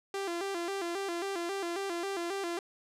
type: tone with vibrato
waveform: sawtooth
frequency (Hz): 367.2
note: F#4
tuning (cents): -13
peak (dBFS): -29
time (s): 0.14-2.59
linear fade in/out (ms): 2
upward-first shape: square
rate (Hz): 3.7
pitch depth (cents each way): 120
effects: low-pass 10000 Hz 12 dB/octave